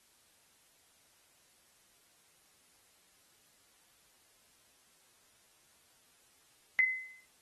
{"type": "tone with exponential decay", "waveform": "sine", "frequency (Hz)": 2042, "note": "C7", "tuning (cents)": -43, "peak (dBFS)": -22, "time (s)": [6.79, 7.25], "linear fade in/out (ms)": 0, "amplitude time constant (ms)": 100, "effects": ["white hiss -67 dBFS RMS until 7.41 s", "AAC 32 kbps"]}